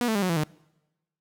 sawtooth tone with pitch steps, 242.2 / 220.8 / 201.3 / 183.55 / 167.35 / 152.58 Hz, B3 / A3 / G3 / F#3 / E3 / D#3, -34 / +6 / +46 / -14 / +26 / -34 cents, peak -19 dBFS, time 0.01-0.436 s, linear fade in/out 0 ms, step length 71 ms, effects noise-tail reverb RT60 1.0 s tail -25 dB re dry

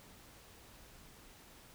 silence, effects pink hiss -58 dBFS RMS until 1.74 s

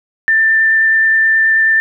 sine tone with vibrato, 1782 Hz, A6, 22 cents sharp, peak -8 dBFS, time 0.28-1.8 s, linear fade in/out 0 ms, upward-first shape sine, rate 9.4 Hz, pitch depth 8 cents each way, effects none

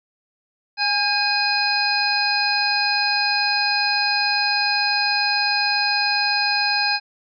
harmonic tone with a mistuned harmonic, 830.6 Hz, G#5, in tune, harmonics 1 / 2 / 3 / 5 / 6, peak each -24 / -24 / -24 / -24 / -24 dBFS, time 0.77-7 s, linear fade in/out 50 ms, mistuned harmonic 2, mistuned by -50 cents, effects none

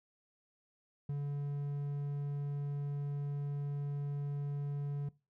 triangle tone, 143.2 Hz, D3, 43 cents flat, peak -32 dBFS, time 1.09-5.09 s, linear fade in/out 5 ms, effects noise-tail reverb RT60 0.3 s tail -22 dB re dry

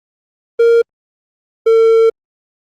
triangle tone pair in turn, 464.9 / 451.7 Hz, A#4 / A4, -5 / +45 cents, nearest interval unison, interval 50 cents, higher first, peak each -4 dBFS, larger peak neither, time 0.59-0.82 / 1.66-2.1 s, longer second, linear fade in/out 10 ms, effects Opus 24 kbps

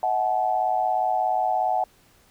sine tone cluster, 637 / 742 / 859 Hz, D#5 / F#5 / A5, +41 / +5 / -42 cents, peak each -29 / -22 / -26 dBFS, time 0.03-1.84 s, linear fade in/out 2 ms, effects pink hiss -58 dBFS RMS until 2.3 s

